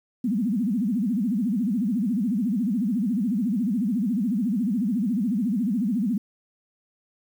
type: tone with vibrato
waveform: sine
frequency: 220 Hz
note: A3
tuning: in tune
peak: -21 dBFS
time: 0.24-6.18 s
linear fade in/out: 5 ms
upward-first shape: sine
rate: 14 Hz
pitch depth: 270 cents each way
effects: 9-bit